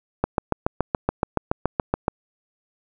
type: click train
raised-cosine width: 1 ms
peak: -5 dBFS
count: 14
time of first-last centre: 0.24-2.081 s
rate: 7.06 Hz
effects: none